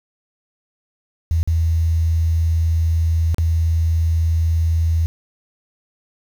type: tone with dropouts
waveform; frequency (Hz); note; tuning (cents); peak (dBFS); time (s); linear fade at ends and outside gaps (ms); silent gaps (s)
sine; 81.9; E2; -11; -14; 1.31-5.06; 0; 1.43-1.475 / 3.345-3.383
effects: 7-bit